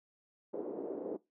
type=band-pass noise; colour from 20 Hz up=white; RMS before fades=-40 dBFS; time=0.53-1.17 s; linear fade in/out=10 ms; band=280 to 490 Hz; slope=24 dB/octave; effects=noise-tail reverb RT60 0.2 s tail -19 dB re dry